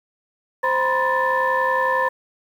sine tone cluster, 522 / 963 / 1034 / 1762 Hz, C5 / B5 / C6 / A6, -4 / -44 / -21 / +2 cents, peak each -22 dBFS, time 0.63-2.09 s, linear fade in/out 10 ms, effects tanh soft clip ceiling -9 dBFS + 8-bit

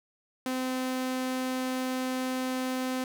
sawtooth tone, 257.3 Hz, C4, 29 cents flat, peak -25 dBFS, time 0.46-3.04 s, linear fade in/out 2 ms, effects none

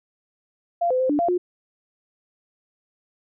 sine tone with pitch steps, 690 / 510 / 518 / 292.9 / 688 / 357.7 Hz, F5 / C5 / C5 / D4 / F5 / F4, -21 / -44 / -17 / -5 / -26 / +41 cents, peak -18 dBFS, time 0.81-1.38 s, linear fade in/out 10 ms, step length 95 ms, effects none

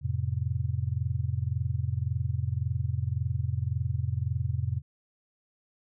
sine chord, F major, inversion none, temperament just, 87.31 / 109.13 / 130.96 Hz, F2 / A2 / C3, 0 / -14 / +2 cents, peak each -31 dBFS, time 0.01-4.82 s, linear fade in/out 50 ms, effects none

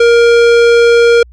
sine tone with tanh clipping, 469.8 Hz, A#4, 13 cents sharp, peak -6 dBFS, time 0-1.23 s, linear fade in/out 5 ms, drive 18 dB, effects added 60 Hz sine -35 dBFS peak until 1.32 s

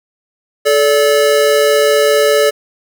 square tone pair together, 432.9 / 577.9 Hz, A4 / D5, -28 / -28 cents, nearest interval perfect fourth, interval 500 cents, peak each -12 dBFS, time 0.65-2.51 s, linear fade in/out 20 ms, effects none

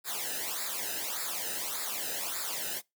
white noise with flanger, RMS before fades -35 dBFS, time 0.04-2.82 s, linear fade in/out 50 ms, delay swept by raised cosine 0.33 to 0.91 ms, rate 1.7 Hz, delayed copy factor -0.85, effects noise-tail reverb RT60 0.2 s tail -24 dB re dry

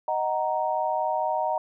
sine chord, D# minor, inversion none, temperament just, 622.3 / 746.7 / 933.4 Hz, D#5 / F#5 / A#5, 0 / +16 / +2 cents, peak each -28 / -28 / -27 dBFS, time 0.08-1.58 s, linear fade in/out 2 ms, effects none

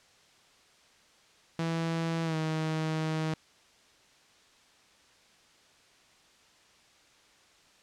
sawtooth tone with pitch glide, 164.81 to 157.91 Hz, E3 to D#3, 0 to +26 cents, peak -25 dBFS, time 1.59-3.34 s, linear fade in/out 2 ms, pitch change -74 cents, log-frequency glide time 2.24-2.36 s, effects white hiss -61 dBFS RMS until 7.82 s + low-pass 6000 Hz 12 dB/octave

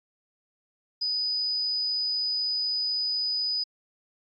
sine tone, 4978 Hz, D#8, in tune, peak -25 dBFS, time 1.01-3.64 s, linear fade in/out 10 ms, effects AAC 32 kbps

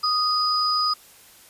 sine tone pair together, 1244.5 / 4964 Hz, D#6 / D#8, 0 / -5 cents, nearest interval 2 octaves, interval 2395 cents, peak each -22 dBFS, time 0.03-0.94 s, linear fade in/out 10 ms, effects white hiss -50 dBFS RMS until 1.49 s + resampled to 32000 Hz

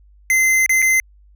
square tone with dropouts, 2067 Hz, C7, 22 cents flat, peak -13 dBFS, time 0.3-1 s, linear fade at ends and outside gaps 1 ms, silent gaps 0.662-0.694 / 0.82-0.824 s, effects added 50 Hz sine -46 dBFS peak until 1.35 s

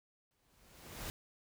pink noise with exponential growth, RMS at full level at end -41 dBFS, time 0.31-1.1 s, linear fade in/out 0 ms, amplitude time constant 170 ms, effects none

